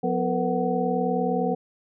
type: tone cluster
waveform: sine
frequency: 180.3 / 249.5 / 454.7 / 494.3 / 746 Hz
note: F#3 / B3 / A#4 / B4 / F#5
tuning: -45 / +18 / -43 / +1 / +14 cents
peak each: -28 dBFS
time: 0.03-1.55 s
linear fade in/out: 10 ms
effects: none